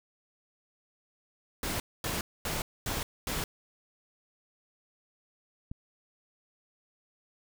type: noise bursts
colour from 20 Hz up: pink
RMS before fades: -33 dBFS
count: 5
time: 1.63-3.44 s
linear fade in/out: 2 ms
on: 170 ms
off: 240 ms
type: click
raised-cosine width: 5 ms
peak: -26 dBFS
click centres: 5.715 s
effects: none